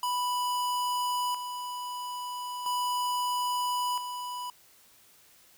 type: tone with tremolo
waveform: square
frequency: 987.8 Hz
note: B5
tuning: in tune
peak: -28 dBFS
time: 0.03-4.5 s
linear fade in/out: 2 ms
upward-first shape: square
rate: 0.38 Hz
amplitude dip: 55%
effects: white hiss -59 dBFS RMS until 5.57 s